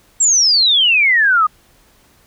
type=exponential sweep; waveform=sine; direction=down; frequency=7670 to 1207 Hz; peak=-9 dBFS; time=0.2-1.47 s; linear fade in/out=10 ms; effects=pink hiss -52 dBFS RMS until 2.26 s